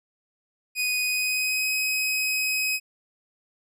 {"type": "tone with pitch glide", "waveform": "sawtooth", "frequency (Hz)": [2489, 2531], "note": ["D#7", "D#7"], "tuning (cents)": [0, 29], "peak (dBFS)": -20, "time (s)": [0.75, 2.8], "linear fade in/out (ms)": 50, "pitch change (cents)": 29, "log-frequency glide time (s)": [1.01, 1.71], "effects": []}